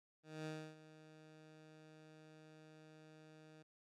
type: tone with ADSR envelope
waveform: 15% pulse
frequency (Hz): 155.9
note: D#3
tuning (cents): +4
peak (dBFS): -37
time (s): 0.23-3.63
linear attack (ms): 230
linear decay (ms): 290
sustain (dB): -16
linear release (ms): 11
effects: low-pass 7000 Hz 12 dB/octave